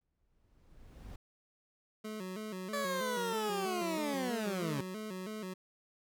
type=noise with exponential growth; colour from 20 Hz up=brown; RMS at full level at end=-44 dBFS; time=0.01-1.16 s; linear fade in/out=5 ms; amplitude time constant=250 ms
type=tone with vibrato; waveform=25% pulse; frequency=200 Hz; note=G3; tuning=35 cents sharp; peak=-36 dBFS; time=2.04-5.54 s; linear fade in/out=10 ms; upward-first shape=square; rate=3.1 Hz; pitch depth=130 cents each way
type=linear sweep; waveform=20% pulse; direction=down; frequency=579 to 132.4 Hz; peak=-29 dBFS; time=2.73-4.81 s; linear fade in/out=5 ms
effects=none